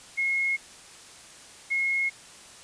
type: tone pair in turn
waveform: sine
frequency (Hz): 2163 / 2163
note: C#7 / C#7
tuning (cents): -43 / -43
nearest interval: unison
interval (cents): 0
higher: neither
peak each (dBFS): -23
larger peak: neither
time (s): 0.17-0.57 / 1.7-2.1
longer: neither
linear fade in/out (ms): 20
effects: white hiss -48 dBFS RMS until 2.63 s + resampled to 22050 Hz